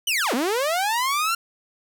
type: linear two-way sweep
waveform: sawtooth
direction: down then up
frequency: 3088 to 220.9 to 1391 Hz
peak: -17 dBFS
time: 0.07-1.35 s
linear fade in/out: 5 ms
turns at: 0.34 s
effects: none